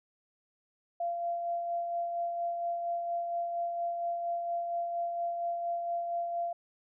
sine tone with tremolo, 688 Hz, F5, 26 cents flat, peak -29 dBFS, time 1-6.53 s, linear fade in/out 5 ms, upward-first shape sine, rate 4.3 Hz, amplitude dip 35%, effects none

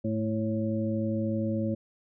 harmonic tone with a mistuned harmonic, 110 Hz, A2, in tune, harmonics 1 / 2 / 3 / 5, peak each -32 / -29 / -34 / -34 dBFS, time 0.04-1.75 s, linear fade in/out 10 ms, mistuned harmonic 1, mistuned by -49 cents, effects none

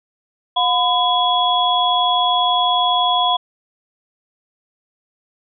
sine tone cluster, 717 / 1007 / 3353 Hz, F5 / B5 / G#7, +45 / +33 / +16 cents, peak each -18 dBFS, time 0.56-3.37 s, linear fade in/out 10 ms, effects none

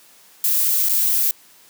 violet noise with dropouts, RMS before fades -18 dBFS, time 0.44-1.31 s, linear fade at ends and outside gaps 1 ms, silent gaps 0.887-0.894 s, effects white hiss -50 dBFS RMS until 1.69 s + high-pass 150 Hz 12 dB/octave

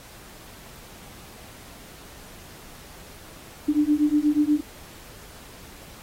sine beating tone pair, 293.7 / 302 Hz, D4 / D4, 0 / +48 cents, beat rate 8.3 Hz, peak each -21 dBFS, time 3.68-4.61 s, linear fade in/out 10 ms, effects pink hiss -46 dBFS RMS until 6.02 s + AAC 48 kbps

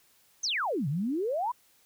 sine exponential two-way sweep, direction down then up, 6645 to 130.81 to 1033 Hz, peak -27 dBFS, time 0.43-1.52 s, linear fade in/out 10 ms, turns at 0.88 s, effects white hiss -64 dBFS RMS until 1.85 s

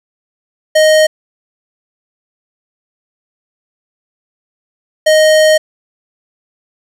square tone pair in turn, 622.3 / 622.3 Hz, D#5 / D#5, 0 / 0 cents, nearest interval unison, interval 0 cents, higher neither, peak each -6 dBFS, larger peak neither, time 0.75-1.07 / 5.06-5.58 s, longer second, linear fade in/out 10 ms, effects low-pass 10000 Hz 12 dB/octave + 7-bit

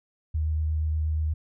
sine tone with vibrato, 77.78 Hz, D#2, in tune, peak -23 dBFS, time 0.34-1.34 s, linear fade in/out 10 ms, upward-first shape triangle, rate 8.4 Hz, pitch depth 15 cents each way, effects none

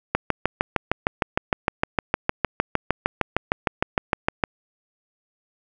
click train, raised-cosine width 0.5 ms, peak -3 dBFS, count 29, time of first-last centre 0.15-4.438 s, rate 6.53 Hz, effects none

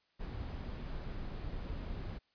brown noise, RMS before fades -41 dBFS, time 0.19-2.19 s, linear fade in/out 20 ms, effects white hiss -75 dBFS RMS until 2.34 s + resampled to 11025 Hz

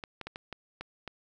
clicks, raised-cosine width 0.3 ms, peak -23 dBFS, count 7, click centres 0.038 / 0.213 / 0.27 / 0.359 / 0.527 / 0.81 / 1.077 s, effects none

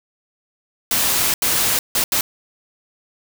white noise bursts at uneven times, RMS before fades -18 dBFS, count 4, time 0.91-1.34 / 1.42-1.79 / 1.95-2.04 / 2.12-2.21 s, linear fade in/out 2 ms, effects none

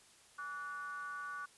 triangle ring-modulated tone, 161.3 Hz, E3, 37 cents flat, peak -36 dBFS, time 0.38-1.46 s, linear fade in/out 10 ms, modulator 1310 Hz, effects white hiss -63 dBFS RMS until 1.57 s + resampled to 24000 Hz

